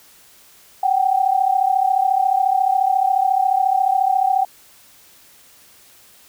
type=tone pair together; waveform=sine; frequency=749.8 / 784 Hz; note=F#5 / G5; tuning=+23 / 0 cents; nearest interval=minor second; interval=77 cents; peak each=-17 / -17 dBFS; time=0.83-4.45 s; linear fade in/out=5 ms; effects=white hiss -49 dBFS RMS until 6.28 s